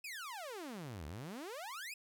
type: exponential two-way sweep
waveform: sawtooth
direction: down then up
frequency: 2637 to 70.2 to 2637 Hz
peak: -40 dBFS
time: 0.04-1.94 s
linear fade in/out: 5 ms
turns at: 1.06 s
effects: none